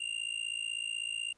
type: tone with amplitude modulation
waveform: square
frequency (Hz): 2794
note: F7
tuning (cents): 0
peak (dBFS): -31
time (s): 0-1.33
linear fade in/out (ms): 10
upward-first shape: sine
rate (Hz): 56.1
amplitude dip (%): 90
effects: pink hiss -70 dBFS RMS until 1.37 s + resampled to 22050 Hz